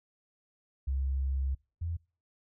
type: tone pair in turn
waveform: sine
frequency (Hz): 67.2 / 84.07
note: C2 / E2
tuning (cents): +47 / +35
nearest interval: major third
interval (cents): 388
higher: second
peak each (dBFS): -28 / -31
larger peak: first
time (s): 0.87-1.55 / 1.81-1.97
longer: first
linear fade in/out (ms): 10
effects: noise-tail reverb RT60 0.4 s tail -26 dB re dry